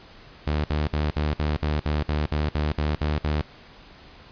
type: tone bursts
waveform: sawtooth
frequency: 75.3 Hz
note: D2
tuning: 44 cents sharp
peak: -18 dBFS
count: 13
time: 0.47-3.412 s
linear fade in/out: 0 ms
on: 170 ms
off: 61 ms
effects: pink hiss -48 dBFS RMS until 4.31 s + resampled to 11025 Hz